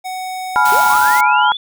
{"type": "tone", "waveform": "square", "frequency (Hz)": 745, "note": "F#5", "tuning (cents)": 12, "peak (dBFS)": -23, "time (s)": [0.04, 0.95], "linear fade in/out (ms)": 20}
{"type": "chord", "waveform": "sine", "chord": "F diminished", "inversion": "first", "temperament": "equal with one note detuned", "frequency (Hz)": [844.6, 987.8, 1396.9], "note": ["Ab5", "Cb6", "F6"], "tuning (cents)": [29, 0, 0], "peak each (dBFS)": -14, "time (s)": [0.56, 1.52], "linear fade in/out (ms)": 0}
{"type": "noise", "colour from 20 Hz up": "white", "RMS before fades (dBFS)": -24, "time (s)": [0.65, 1.21], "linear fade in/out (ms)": 5}
{"type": "linear sweep", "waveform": "sine", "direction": "up", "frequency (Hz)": [370, 3520], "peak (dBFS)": -21, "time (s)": [0.72, 1.57], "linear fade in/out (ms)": 2}
{"effects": []}